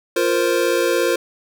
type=chord; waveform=square; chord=F suspended fourth; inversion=none; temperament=equal; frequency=349.2 / 466.2 / 523.3 Hz; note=F4 / Bb4 / C5; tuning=0 / 0 / 0 cents; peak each=-21 dBFS; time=0.16-1.16 s; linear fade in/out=5 ms; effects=none